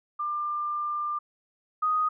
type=tone pair in turn; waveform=sine; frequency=1194 / 1245.2 Hz; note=D6 / D#6; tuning=+28 / +1 cents; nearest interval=minor second; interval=73 cents; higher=second; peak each=-27 / -22 dBFS; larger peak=second; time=0.19-1.19 / 1.82-2.09 s; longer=first; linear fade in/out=10 ms; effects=none